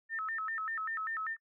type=tone with vibrato; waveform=sine; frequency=1526 Hz; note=G6; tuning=47 cents flat; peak=-34 dBFS; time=0.09-1.37 s; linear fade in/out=50 ms; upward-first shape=square; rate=5.1 Hz; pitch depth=290 cents each way; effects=noise-tail reverb RT60 0.1 s tail -26 dB re dry